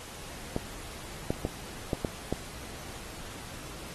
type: clicks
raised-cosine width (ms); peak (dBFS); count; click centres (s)
2; -15; 6; 0.564 / 1.305 / 1.451 / 1.932 / 2.048 / 2.326
effects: pink hiss -44 dBFS RMS until 3.94 s + AAC 32 kbps